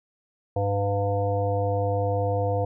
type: harmonic tone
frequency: 100.3 Hz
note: G2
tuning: 40 cents sharp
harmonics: 1 / 3 / 5 / 7 / 9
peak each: -25 / -36 / -26 / -29 / -37 dBFS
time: 0.56-2.65 s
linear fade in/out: 5 ms
effects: none